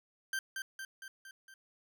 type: tone with echo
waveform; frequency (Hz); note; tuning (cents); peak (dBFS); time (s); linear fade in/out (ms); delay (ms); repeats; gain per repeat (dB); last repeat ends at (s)
40% pulse; 1567; G6; -1; -32; 0.33-0.39; 2; 230; 5; -4; 1.54
effects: none